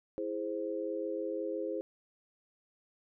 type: chord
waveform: sine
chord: E augmented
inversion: none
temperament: equal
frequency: 329.6 / 415.3 / 523.3 Hz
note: E4 / G#4 / B#4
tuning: 0 / 0 / 0 cents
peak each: -38 / -38 / -37 dBFS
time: 0.18-1.81 s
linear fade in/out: 0 ms
effects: none